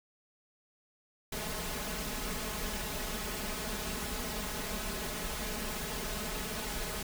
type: noise with comb filter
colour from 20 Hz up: pink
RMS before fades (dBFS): -37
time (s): 1.32-7.03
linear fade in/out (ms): 5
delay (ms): 4.7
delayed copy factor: +0.8
effects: none